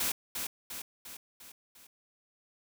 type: noise with echo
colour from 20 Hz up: white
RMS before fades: -31 dBFS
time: 0-0.12 s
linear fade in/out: 5 ms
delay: 350 ms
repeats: 5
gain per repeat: -5 dB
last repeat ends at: 1.87 s
effects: none

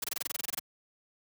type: noise bursts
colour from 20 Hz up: white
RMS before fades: -33 dBFS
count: 13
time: 0.02-0.594 s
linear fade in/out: 5 ms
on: 22 ms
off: 24 ms
effects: high-pass 100 Hz 12 dB/octave

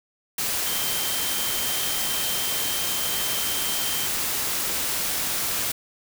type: tone in noise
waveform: sine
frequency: 3136 Hz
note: G7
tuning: in tune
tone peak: -32 dBFS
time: 0.66-4.07 s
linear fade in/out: 5 ms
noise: white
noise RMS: -26 dBFS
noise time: 0.38-5.72 s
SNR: -9 dB
effects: none

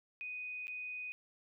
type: tone with dropouts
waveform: sine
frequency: 2491 Hz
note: D#7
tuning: 1 cent sharp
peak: -40 dBFS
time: 0.21-1.12 s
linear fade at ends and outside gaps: 0 ms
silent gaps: 0.67-0.68 s
effects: none

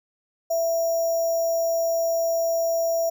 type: tone with sample-and-hold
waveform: sine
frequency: 664 Hz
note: E5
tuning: 12 cents sharp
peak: -20 dBFS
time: 0.5-3.1 s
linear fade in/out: 10 ms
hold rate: 6300 Hz
effects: none

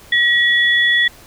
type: tone pair together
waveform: sine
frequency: 1915 / 3412 Hz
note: A#6 / G#7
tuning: +46 / +46 cents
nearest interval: minor seventh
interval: 1000 cents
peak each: -12 / -17 dBFS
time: 0.12-1.08 s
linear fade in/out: 5 ms
effects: pink hiss -43 dBFS RMS until 1.26 s

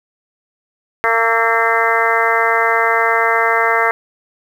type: harmonic tone with a mistuned harmonic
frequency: 228.4 Hz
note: A#3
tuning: 35 cents flat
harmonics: 2 / 3 / 4 / 5 / 6 / 7 / 8 / 9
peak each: -20 / -20 / -20 / -20 / -20 / -20 / -20 / -20 dBFS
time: 1.04-3.91 s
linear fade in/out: 0 ms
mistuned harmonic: 6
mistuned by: -40 cents
effects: 7-bit

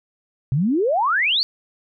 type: exponential sweep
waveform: sine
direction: up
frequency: 123.47 to 4657 Hz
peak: -16 dBFS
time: 0.52-1.43 s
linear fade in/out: 0 ms
effects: none

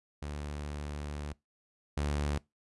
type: tone pair in turn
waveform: sawtooth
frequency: 73.42 / 73.01 Hz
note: D2 / D2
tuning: 0 / -10 cents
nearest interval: unison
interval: 10 cents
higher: first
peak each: -33 / -26 dBFS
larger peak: second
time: 0.22-1.33 / 1.97-2.38 s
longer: first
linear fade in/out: 5 ms
effects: noise-tail reverb RT60 0.2 s tail -23 dB re dry + resampled to 24000 Hz

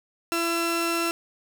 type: tone pair together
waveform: sawtooth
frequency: 336.5 / 1346 Hz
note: E4 / E6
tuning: +36 / +36 cents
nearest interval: 2 octaves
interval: 2400 cents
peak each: -22 dBFS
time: 0.32-1.11 s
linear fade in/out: 0 ms
effects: none

